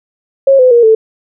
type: tone with pitch steps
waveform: sine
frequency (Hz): 544 / 507.6 / 473.6 / 441.9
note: C#5 / B4 / A#4 / A4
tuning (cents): -33 / +47 / +27 / +7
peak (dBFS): -3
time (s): 0.47-0.95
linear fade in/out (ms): 5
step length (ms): 120
effects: none